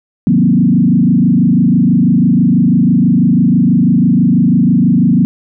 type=tone with frequency modulation; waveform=sine; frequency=207.7 Hz; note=G#3; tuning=in tune; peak=-6 dBFS; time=0.27-5.25 s; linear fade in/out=0 ms; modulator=26.1 Hz; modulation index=2.2; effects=none